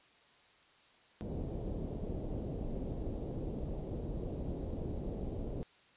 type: low-pass noise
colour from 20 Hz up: pink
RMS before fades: -39 dBFS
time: 1.21-5.63 s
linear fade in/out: 0 ms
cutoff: 560 Hz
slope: 24 dB/octave
effects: white hiss -64 dBFS RMS until 5.96 s + resampled to 8000 Hz